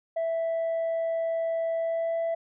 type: tone with pitch glide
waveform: sine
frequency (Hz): 659.3 to 663.9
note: E5 to E5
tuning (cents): 0 to +12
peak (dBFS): -23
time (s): 0.16-2.35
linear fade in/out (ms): 10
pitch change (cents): +12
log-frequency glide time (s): 1.75-2.18
effects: tanh soft clip ceiling -24 dBFS